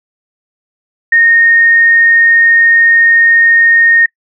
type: tone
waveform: sine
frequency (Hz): 1847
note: A#6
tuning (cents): -16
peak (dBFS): -4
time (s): 1.12-4.06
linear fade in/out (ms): 5
effects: noise-tail reverb RT60 0.1 s tail -24 dB re dry